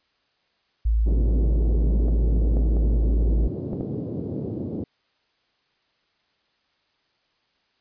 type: tone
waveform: sine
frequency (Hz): 55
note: A1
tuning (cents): 0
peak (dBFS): -17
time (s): 0.85-3.48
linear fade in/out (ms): 10
type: band-pass noise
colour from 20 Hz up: pink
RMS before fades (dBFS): -30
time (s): 1.06-4.84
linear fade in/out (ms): 5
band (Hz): 100 to 430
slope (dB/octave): 24
type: clicks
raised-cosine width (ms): 2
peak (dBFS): -16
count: 5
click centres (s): 2.083 / 2.569 / 2.768 / 3.732 / 3.809
effects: white hiss -68 dBFS RMS until 7.8 s + resampled to 11025 Hz